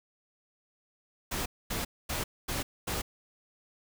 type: noise bursts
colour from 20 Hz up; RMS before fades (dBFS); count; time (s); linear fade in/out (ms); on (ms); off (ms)
pink; -33; 5; 1.31-3.02; 10; 150; 240
effects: none